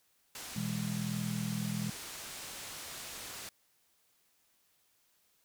white low-pass noise, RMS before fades -45 dBFS, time 0.35-3.49 s, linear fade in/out 2 ms, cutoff 9400 Hz, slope 12 dB/octave
sine chord, E major, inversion second, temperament just, 123.61 / 164.81 / 206 Hz, B2 / E3 / G#3, +2 / 0 / -14 cents, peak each -39 / -38 / -36 dBFS, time 0.56-1.9 s, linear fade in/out 5 ms
effects white hiss -72 dBFS RMS until 5.44 s

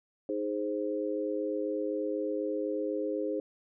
sine chord, Ab major, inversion second, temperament equal, 311.1 / 415.3 / 523.3 Hz, Eb4 / Ab4 / C5, 0 / 0 / 0 cents, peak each -34 dBFS, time 0.29-3.4 s, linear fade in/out 2 ms, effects none

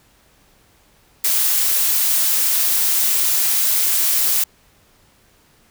blue noise, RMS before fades -17 dBFS, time 1.24-4.44 s, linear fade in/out 5 ms, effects pink hiss -55 dBFS RMS until 5.7 s

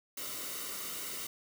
white noise with comb filter, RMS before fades -40 dBFS, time 0.17-1.27 s, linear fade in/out 5 ms, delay 1.2 ms, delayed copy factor -0.6, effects none

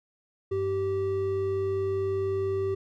triangle tone pair together, 97.32 / 387.7 Hz, G2 / G4, -12 / -19 cents, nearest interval 2 octaves, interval 2393 cents, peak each -32 / -24 dBFS, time 0.51-2.75 s, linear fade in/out 10 ms, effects none

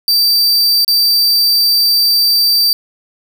45% pulse tone with dropouts, 4656 Hz, D8, 16 cents flat, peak -8 dBFS, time 0.08-2.73 s, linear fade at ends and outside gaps 1 ms, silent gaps 0.847-0.879 s, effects none

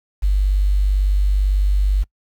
sine tone with quantisation, 49 Hz, G1, in tune, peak -13 dBFS, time 0.22-2.04 s, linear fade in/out 20 ms, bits 7, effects noise-tail reverb RT60 0.1 s tail -24 dB re dry

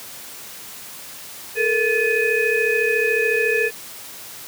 sine tone cluster, 432.6 / 466.5 / 1732 / 2505 Hz, A4 / A#4 / A6 / D#7, -29 / +1 / -28 / +11 cents, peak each -22 dBFS, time 1.55-3.71 s, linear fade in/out 50 ms, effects white hiss -37 dBFS RMS until 4.47 s + high-pass 80 Hz 12 dB/octave

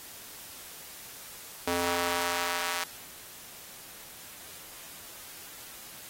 square tone with high-pass filter sweep, 87.1 Hz, F2, 4 cents flat, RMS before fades -31 dBFS, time 1.67-2.84 s, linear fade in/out 5 ms, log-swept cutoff 360 to 1200 Hz, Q 0.75, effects white hiss -46 dBFS RMS until 6.09 s + AAC 48 kbps

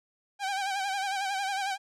sawtooth tone with vibrato, 784 Hz, G5, in tune, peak -25 dBFS, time 0.39-1.78 s, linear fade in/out 50 ms, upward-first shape sine, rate 11 Hz, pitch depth 63 cents each way, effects low-pass 8000 Hz 12 dB/octave

